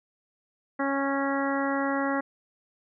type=harmonic tone; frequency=276 Hz; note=C#4; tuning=7 cents flat; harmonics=1 / 2 / 3 / 4 / 5 / 6 / 7; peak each=-28 / -31 / -33 / -34 / -35 / -36 / -36 dBFS; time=0.79-2.21 s; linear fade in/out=10 ms; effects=none